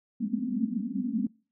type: band-pass noise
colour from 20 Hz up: white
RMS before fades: -30 dBFS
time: 0.2-1.27 s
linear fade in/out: 5 ms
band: 200 to 260 Hz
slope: 96 dB/octave
effects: noise-tail reverb RT60 0.4 s tail -26 dB re dry